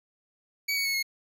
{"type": "tone with pitch steps", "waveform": "25% pulse", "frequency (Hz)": [2267, 2233, 2200, 2167], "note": ["C#7", "C#7", "C#7", "C#7"], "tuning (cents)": [38, 12, -14, -40], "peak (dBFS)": -22, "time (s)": [0.68, 1.028], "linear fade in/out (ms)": 10, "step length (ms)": 87, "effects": []}